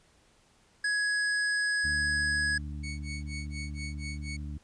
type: tone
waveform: square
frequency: 1672 Hz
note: G#6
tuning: 11 cents sharp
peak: -27 dBFS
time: 0.84-2.58 s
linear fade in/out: 5 ms
type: harmonic tone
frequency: 73.7 Hz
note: D2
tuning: 7 cents sharp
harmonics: 1 / 2 / 3 / 4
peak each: -36 / -42 / -46 / -48 dBFS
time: 1.84-4.58 s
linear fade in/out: 5 ms
type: tone with tremolo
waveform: sawtooth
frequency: 2223 Hz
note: C#7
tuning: 4 cents sharp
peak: -34 dBFS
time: 2.83-4.37 s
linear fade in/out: 10 ms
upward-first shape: sine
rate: 4.2 Hz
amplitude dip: 100%
effects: pink hiss -64 dBFS RMS until 4.63 s + resampled to 22050 Hz